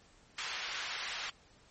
pink band-pass noise, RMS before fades -40 dBFS, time 0.38-1.3 s, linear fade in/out 5 ms, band 1400 to 4900 Hz, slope 12 dB/octave, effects pink hiss -63 dBFS RMS until 1.7 s + MP3 32 kbps

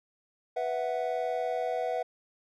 triangle chord, B suspended fourth, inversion none, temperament equal, 493.9 / 659.3 / 740 Hz, B4 / E5 / F#5, 0 / 0 / 0 cents, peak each -31 dBFS, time 0.56-2.03 s, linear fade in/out 10 ms, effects none

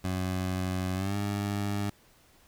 20% pulse tone with pitch glide, 92.6 to 101.57 Hz, F#2 to G#2, +2 to -38 cents, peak -24 dBFS, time 0.04-1.9 s, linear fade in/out 5 ms, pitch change +160 cents, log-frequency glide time 0.94-1.16 s, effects pink hiss -61 dBFS RMS until 2.47 s

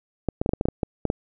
clicks, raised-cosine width 2 ms, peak -9 dBFS, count 11, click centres 0.287 / 0.415 / 0.461 / 0.492 / 0.535 / 0.611 / 0.655 / 0.686 / 0.832 / 1.053 / 1.101 s, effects none

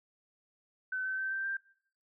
sine tone with pitch steps, 1519 / 1534 / 1549.1 / 1564.4 / 1579.9 Hz, F#6 / G6 / G6 / G6 / G6, +45 / -38 / -21 / -4 / +13 cents, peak -32 dBFS, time 0.92-1.57 s, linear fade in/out 5 ms, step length 130 ms, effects noise-tail reverb RT60 0.6 s tail -21 dB re dry

